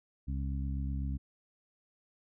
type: harmonic tone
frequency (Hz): 68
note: C#2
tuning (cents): -33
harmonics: 1 / 2 / 3 / 4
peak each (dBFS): -33 / -39 / -43 / -45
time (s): 0.27-1.18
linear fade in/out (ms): 20
effects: none